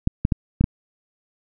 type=clicks; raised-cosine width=5 ms; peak=-5 dBFS; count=5; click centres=0.074 / 0.251 / 0.322 / 0.61 / 0.641 s; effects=none

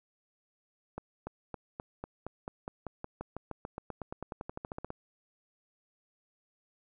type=accelerating click train; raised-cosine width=1 ms; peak=-24 dBFS; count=28; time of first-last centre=0.98-4.904 s; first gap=290 ms; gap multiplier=0.94; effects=none

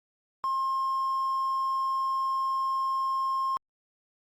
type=tone with hard clipping; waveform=triangle; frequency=1066 Hz; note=C6; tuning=32 cents sharp; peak=-26 dBFS; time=0.44-3.57 s; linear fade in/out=0 ms; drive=4 dB; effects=Opus 48 kbps

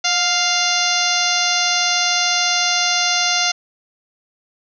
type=harmonic tone with a mistuned harmonic; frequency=698.5 Hz; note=F5; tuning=in tune; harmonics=1 / 2 / 3 / 4 / 5 / 6 / 7 / 8 / 9; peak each=-24 / -24 / -24 / -24 / -24 / -24 / -24 / -24 / -24 dBFS; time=0.04-3.52 s; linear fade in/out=10 ms; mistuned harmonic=1; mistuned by=+44 cents; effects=none

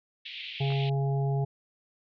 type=band-pass noise; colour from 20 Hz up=pink; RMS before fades=-40 dBFS; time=0.25-0.9 s; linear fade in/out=10 ms; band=2300 to 3800 Hz; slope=48 dB/octave
type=harmonic tone; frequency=137.8 Hz; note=C#3; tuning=10 cents flat; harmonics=1 / 3 / 5 / 6; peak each=-25 / -35 / -39 / -41 dBFS; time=0.6-1.45 s; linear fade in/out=10 ms
type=clicks; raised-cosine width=0.5 ms; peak=-30 dBFS; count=2; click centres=0.704 / 0.721 s
effects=none

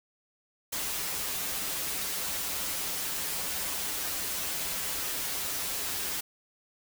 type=noise with comb filter; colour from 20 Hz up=white; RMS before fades=-33 dBFS; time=0.72-6.21 s; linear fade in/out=10 ms; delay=8.5 ms; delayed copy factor=-0.75; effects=none

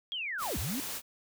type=linear two-way sweep; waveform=sine; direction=down then up; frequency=3322 to 51.91 to 290.7 Hz; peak=-33 dBFS; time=0.12-0.8 s; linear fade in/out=0 ms; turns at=0.58 s
type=noise; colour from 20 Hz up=white; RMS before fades=-38 dBFS; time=0.38-1.02 s; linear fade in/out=50 ms
effects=none

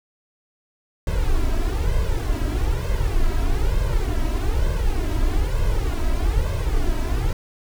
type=noise with flanger; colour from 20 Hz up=brown; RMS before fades=-20 dBFS; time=1.07-7.33 s; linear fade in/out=2 ms; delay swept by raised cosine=1.9 to 3.1 ms; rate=1.1 Hz; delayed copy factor=+0.8; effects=none

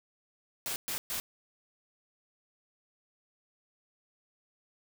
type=noise bursts; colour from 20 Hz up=white; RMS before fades=-35 dBFS; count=3; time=0.66-1.2 s; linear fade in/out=0 ms; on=100 ms; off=120 ms; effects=none

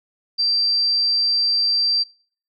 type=tone; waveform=sine; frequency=4699 Hz; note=D8; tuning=in tune; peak=-16 dBFS; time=0.38-2.04 s; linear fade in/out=20 ms; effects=noise-tail reverb RT60 0.5 s tail -25 dB re dry

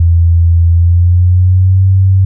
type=tone with pitch glide; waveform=sine; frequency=84.4 to 95.28 Hz; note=E2 to G2; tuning=+41 to -49 cents; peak=-4 dBFS; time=0-2.25 s; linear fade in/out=5 ms; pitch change=+210 cents; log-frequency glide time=0.71-1.84 s; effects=none

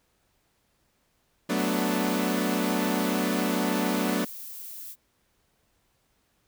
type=chord; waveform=sawtooth; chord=B minor seventh; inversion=second; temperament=equal with one note detuned; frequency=186.28 / 220 / 246.9 / 293.7 Hz; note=F#3 / A3 / B3 / D4; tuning=+12 / 0 / 0 / 0 cents; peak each=-26 dBFS; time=1.49-4.25 s; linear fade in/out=10 ms
type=noise; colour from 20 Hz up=violet; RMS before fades=-40 dBFS; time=1.56-4.96 s; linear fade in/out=50 ms
effects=pink hiss -70 dBFS RMS until 6.47 s

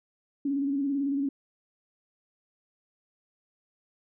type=tone with vibrato; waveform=sine; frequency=278.7 Hz; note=C#4; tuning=9 cents sharp; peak=-25 dBFS; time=0.45-1.29 s; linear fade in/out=5 ms; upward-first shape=square; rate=18 Hz; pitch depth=43 cents each way; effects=none

